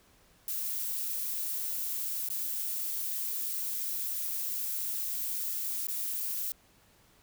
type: noise with dropouts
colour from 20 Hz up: violet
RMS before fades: -34 dBFS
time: 0.48-6.52 s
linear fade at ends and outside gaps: 1 ms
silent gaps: 2.288-2.301 / 5.87-5.883 s
effects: pink hiss -63 dBFS RMS until 7.22 s